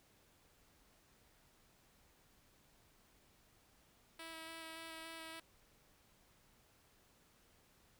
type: tone with vibrato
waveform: 5% pulse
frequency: 325.1 Hz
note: E4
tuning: 24 cents flat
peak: -37 dBFS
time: 4.19-5.4 s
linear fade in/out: 5 ms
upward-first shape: square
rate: 3.5 Hz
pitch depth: 11 cents each way
effects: pink hiss -70 dBFS RMS until 7.99 s